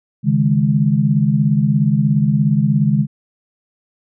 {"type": "chord", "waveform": "sine", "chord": "C# suspended second", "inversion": "none", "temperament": "equal", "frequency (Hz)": [138.59, 155.56, 207.7], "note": ["C#3", "D#3", "G#3"], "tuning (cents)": [0, 0, 0], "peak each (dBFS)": -16, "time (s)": [0.23, 3.07], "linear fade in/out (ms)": 50, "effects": []}